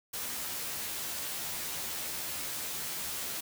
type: noise with comb filter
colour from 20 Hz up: white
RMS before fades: -37 dBFS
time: 0.13-3.41 s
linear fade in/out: 10 ms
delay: 13 ms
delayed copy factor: +0.75
effects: none